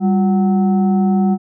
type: tone with frequency modulation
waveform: sine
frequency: 196 Hz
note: G3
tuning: in tune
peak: -11 dBFS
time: 0-1.38 s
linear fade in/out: 50 ms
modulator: 551 Hz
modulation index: 0.51
effects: none